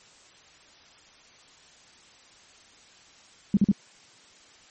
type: tone bursts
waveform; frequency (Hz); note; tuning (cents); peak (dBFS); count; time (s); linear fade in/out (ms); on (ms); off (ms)
sine; 200.9; G3; +43; -15; 3; 3.54-3.716; 2; 30; 43
effects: white hiss -54 dBFS RMS until 4.7 s + MP3 32 kbps